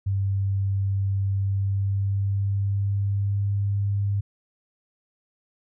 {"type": "tone with pitch glide", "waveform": "sine", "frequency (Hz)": [98, 100.46], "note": ["G2", "G2"], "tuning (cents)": [0, 43], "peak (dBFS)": -21, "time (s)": [0.06, 4.21], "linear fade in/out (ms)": 10, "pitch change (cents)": 43, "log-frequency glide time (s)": [1.38, 3.55], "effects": []}